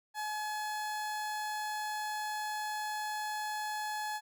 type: tone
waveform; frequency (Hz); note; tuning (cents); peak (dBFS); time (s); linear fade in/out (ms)
30% pulse; 850; G#5; +40; -32; 0.14-4.21; 50
effects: none